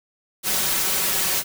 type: noise with comb filter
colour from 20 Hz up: white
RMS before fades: -22 dBFS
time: 0.43-1.44 s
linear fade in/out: 50 ms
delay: 5.3 ms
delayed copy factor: +0.65
effects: none